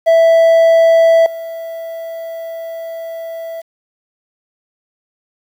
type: tone with level steps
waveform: triangle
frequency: 659.3 Hz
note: E5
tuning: in tune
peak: -4 / -21 dBFS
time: 0.06-3.62 s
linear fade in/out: 20 ms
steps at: 1.26 s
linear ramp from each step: 2 ms
effects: 7-bit